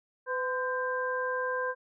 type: tone cluster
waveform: sine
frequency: 505 / 1026 / 1575 Hz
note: B4 / C6 / G6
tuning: +39 / -34 / +8 cents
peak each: -32 / -34 / -33 dBFS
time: 0.26-1.75 s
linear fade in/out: 50 ms
effects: none